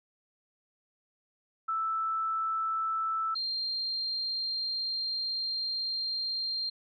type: tone pair in turn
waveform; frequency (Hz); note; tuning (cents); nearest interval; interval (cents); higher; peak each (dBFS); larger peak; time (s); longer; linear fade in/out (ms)
sine; 1318.5 / 4186; E6 / C8; 0 / 0; octave + minor sixth; 2000; second; -28 / -30; first; 1.68-3.35 / 3.35-6.7; second; 10
effects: none